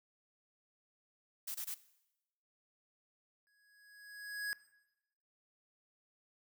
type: noise bursts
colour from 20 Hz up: blue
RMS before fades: -41 dBFS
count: 3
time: 1.47-1.746 s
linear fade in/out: 10 ms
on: 78 ms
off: 21 ms
type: tone with exponential growth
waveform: square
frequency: 1666 Hz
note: G#6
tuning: 5 cents sharp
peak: -35 dBFS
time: 3.47-4.53 s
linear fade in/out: 0 ms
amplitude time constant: 230 ms
effects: noise-tail reverb RT60 0.9 s tail -18 dB re dry